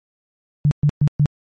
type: tone bursts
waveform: sine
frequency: 146.83 Hz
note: D3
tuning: in tune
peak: -11 dBFS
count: 4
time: 0.65-1.258 s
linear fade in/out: 0 ms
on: 62 ms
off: 120 ms
effects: MP3 32 kbps